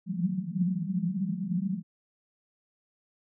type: band-pass noise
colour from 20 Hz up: white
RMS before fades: -30 dBFS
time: 0.06-1.83 s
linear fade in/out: 50 ms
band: 170 to 200 Hz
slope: 96 dB/octave
effects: none